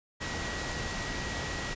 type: tone in noise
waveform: sine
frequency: 1916 Hz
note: A#6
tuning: 47 cents sharp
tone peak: -40 dBFS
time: 0.2-1.75 s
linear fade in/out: 20 ms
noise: pink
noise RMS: -35 dBFS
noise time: 0.2-1.75 s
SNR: -8 dB
effects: resampled to 16000 Hz